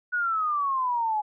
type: exponential sweep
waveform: sine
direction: down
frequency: 1480 to 833 Hz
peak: -23 dBFS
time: 0.12-1.22 s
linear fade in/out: 20 ms
effects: none